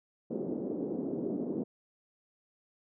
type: band-pass noise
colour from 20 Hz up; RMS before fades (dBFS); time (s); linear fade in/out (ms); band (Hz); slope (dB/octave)
pink; -35; 0.3-1.64; 10; 220 to 430; 24
effects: none